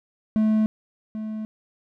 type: tone pair in turn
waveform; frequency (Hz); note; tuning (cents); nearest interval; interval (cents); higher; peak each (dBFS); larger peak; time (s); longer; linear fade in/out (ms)
triangle; 216.8 / 216.8; A3 / A3; -25 / -25; unison; 0; neither; -15 / -26; first; 0.36-0.66 / 1.15-1.45; neither; 0
effects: none